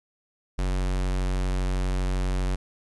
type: tone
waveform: square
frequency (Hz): 46.28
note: F#1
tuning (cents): +1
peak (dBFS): -24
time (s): 0.58-2.56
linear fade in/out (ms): 10
effects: resampled to 24000 Hz + 11-bit